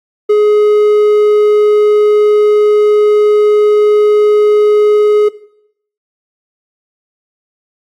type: tone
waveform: triangle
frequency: 419.9 Hz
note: G#4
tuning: 19 cents sharp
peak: -3 dBFS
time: 0.29-5.29 s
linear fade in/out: 10 ms
effects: noise-tail reverb RT60 0.7 s tail -18 dB re dry + AAC 48 kbps